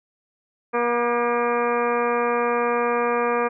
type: harmonic tone with a mistuned harmonic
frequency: 239.3 Hz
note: A#3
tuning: 46 cents sharp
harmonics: 1 / 2 / 3 / 4 / 5 / 6 / 7 / 8 / 9 / 10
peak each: -30 / -22 / -29 / -28 / -26 / -38 / -32 / -39 / -38 / -34 dBFS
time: 0.73-3.49 s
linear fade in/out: 20 ms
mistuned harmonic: 7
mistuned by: -45 cents
effects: none